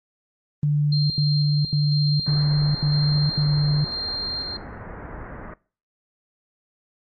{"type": "tone bursts", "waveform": "sine", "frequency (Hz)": 147.3, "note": "D3", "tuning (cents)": 6, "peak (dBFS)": -17, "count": 6, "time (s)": [0.63, 3.845], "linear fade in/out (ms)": 2, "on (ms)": 470, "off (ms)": 79}
{"type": "tone with tremolo", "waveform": "sine", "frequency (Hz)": 4186, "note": "C8", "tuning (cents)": 0, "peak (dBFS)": -25, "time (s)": [0.92, 4.57], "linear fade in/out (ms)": 5, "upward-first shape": "square", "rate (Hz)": 1, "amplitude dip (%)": 30}
{"type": "low-pass noise", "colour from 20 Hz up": "pink", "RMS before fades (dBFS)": -37, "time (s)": [2.26, 5.54], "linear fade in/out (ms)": 5, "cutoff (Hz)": 1900, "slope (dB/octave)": 48}
{"effects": ["noise-tail reverb RT60 0.4 s tail -22 dB re dry", "Opus 24 kbps"]}